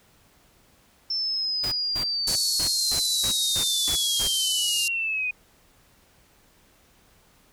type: linear sweep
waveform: sine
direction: down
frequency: 5350 to 2469 Hz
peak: -24 dBFS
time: 1.1-5.31 s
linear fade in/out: 5 ms
type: noise bursts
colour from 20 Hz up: pink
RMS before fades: -34 dBFS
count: 9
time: 1.63-4.28 s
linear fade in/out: 10 ms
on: 90 ms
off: 230 ms
type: band-pass noise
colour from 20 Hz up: pink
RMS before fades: -28 dBFS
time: 2.27-4.88 s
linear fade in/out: 2 ms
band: 4000 to 12000 Hz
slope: 96 dB/octave
effects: pink hiss -59 dBFS RMS until 7.52 s